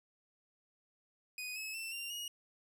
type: tone with pitch steps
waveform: sawtooth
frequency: 2489 / 2581 / 2677 / 2776 / 2879 Hz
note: D#7 / E7 / E7 / F7 / F#7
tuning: 0 / -37 / +26 / -11 / -48 cents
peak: -37 dBFS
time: 1.38-2.28 s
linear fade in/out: 2 ms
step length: 180 ms
effects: none